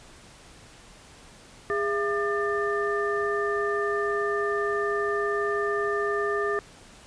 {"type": "tone cluster", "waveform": "sine", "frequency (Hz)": [409.5, 672, 1204, 1783], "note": ["G#4", "E5", "D6", "A6"], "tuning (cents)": [-24, 33, 43, 22], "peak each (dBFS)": [-26, -35, -30, -31], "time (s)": [1.7, 6.59], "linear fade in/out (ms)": 0, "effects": ["pink hiss -50 dBFS RMS until 7.06 s", "resampled to 22050 Hz"]}